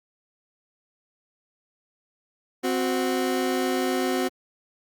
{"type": "tone pair together", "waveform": "30% pulse", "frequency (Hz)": [260, 367.7], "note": ["C4", "F#4"], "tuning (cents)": [-11, -11], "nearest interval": "tritone", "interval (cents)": 600, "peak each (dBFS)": -23, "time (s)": [2.63, 4.29], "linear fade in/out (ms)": 20, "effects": ["Opus 48 kbps"]}